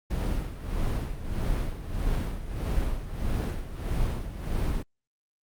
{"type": "noise with tremolo", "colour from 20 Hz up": "brown", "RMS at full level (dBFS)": -26, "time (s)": [0.1, 4.83], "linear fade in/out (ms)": 10, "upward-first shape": "sine", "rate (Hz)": 1.6, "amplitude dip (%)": 70, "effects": ["Opus 48 kbps"]}